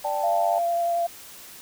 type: chord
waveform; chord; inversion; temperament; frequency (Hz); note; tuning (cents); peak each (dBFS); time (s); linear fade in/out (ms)
sine; D suspended fourth; none; equal; 587.3 / 784 / 880; D5 / G5 / A5; 0 / 0 / 0; -28; 0.04-0.59; 10
type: tone with vibrato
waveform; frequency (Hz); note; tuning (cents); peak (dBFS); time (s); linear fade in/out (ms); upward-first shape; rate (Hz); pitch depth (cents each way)
sine; 686; F5; -31; -21; 0.23-1.07; 10; triangle; 11; 12
effects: white hiss -44 dBFS RMS until 1.61 s